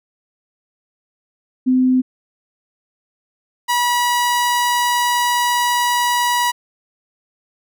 sine / sawtooth tone pair in turn, 256 / 969.6 Hz, C4 / B5, -38 / -32 cents, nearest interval octave + major seventh, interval 2306 cents, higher second, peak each -11 dBFS, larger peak neither, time 1.66-2.02 / 3.68-6.52 s, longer second, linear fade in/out 20 ms, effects none

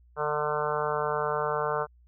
harmonic tone, 149.9 Hz, D3, 36 cents sharp, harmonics 1 / 3 / 4 / 5 / 6 / 7 / 8 / 9 / 10, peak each -40 / -31 / -33 / -36 / -35 / -34 / -35 / -35 / -39 dBFS, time 0.16-1.87 s, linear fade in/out 50 ms, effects added 60 Hz sine -55 dBFS peak until 2.07 s

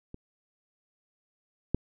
clicks, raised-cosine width 3 ms, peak -28 / -12 dBFS, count 2, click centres 0.144 / 1.746 s, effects none

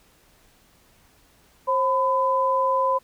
sine tone pair together, 532.9 / 1007 Hz, C5 / B5, +32 / +33 cents, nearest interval major seventh, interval 1101 cents, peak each -23 / -20 dBFS, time 1.67-2.99 s, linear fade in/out 20 ms, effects pink hiss -58 dBFS RMS until 3.03 s

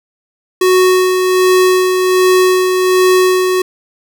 square tone with tremolo, 369.5 Hz, F#4, 2 cents flat, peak -7 dBFS, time 0.61-3.62 s, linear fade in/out 5 ms, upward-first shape sine, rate 1.3 Hz, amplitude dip 40%, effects none

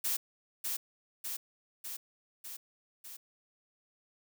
blue noise with echo, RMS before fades -32 dBFS, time 0.04-0.17 s, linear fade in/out 10 ms, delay 600 ms, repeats 5, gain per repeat -3 dB, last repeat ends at 3.17 s, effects none

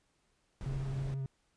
brown noise, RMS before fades -42 dBFS, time 0.61-1.14 s, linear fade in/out 0 ms
triangle tone with vibrato, 135 Hz, C#3, 45 cents flat, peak -32 dBFS, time 0.66-1.26 s, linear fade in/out 0 ms, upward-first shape sine, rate 12 Hz, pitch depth 23 cents each way
effects pink hiss -75 dBFS RMS until 1.56 s + resampled to 22050 Hz

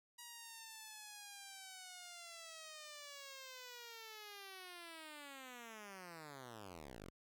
5% pulse linear sweep, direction down, 961 to 38.89 Hz, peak -40 dBFS, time 0.18-7.1 s, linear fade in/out 10 ms, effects none

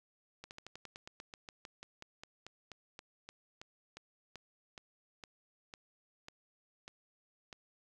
slowing click train, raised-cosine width 0.2 ms, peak -30 dBFS, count 28, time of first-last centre 0.44-7.528 s, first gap 69 ms, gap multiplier 1.09, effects none

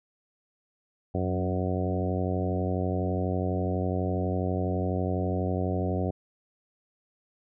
harmonic tone with a mistuned harmonic, 92.1 Hz, F#2, 7 cents flat, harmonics 1 / 2 / 3 / 4 / 5 / 6 / 7 / 8, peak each -29 / -32 / -34 / -35 / -36 / -37 / -37 / -38 dBFS, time 1.14-6.11 s, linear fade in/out 10 ms, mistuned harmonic 2, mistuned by -17 cents, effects none

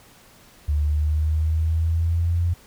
sine exponential sweep, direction up, 73.42 to 87.1 Hz, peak -18 dBFS, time 0.68-2.54 s, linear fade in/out 10 ms, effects pink hiss -51 dBFS RMS until 2.66 s

